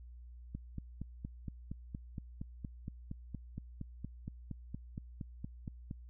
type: click train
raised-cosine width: 5 ms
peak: -28 dBFS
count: 24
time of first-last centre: 0.55-5.911 s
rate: 4.29 Hz
effects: added 60 Hz sine -49 dBFS peak until 6.09 s